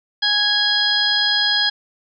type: harmonic tone with a mistuned harmonic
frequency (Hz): 830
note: G#5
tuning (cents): -1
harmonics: 1 / 2 / 4 / 5 / 6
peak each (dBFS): -29 / -21 / -19 / -23 / -21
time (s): 0.22-1.7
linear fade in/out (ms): 10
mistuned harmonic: 4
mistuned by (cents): -16
effects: none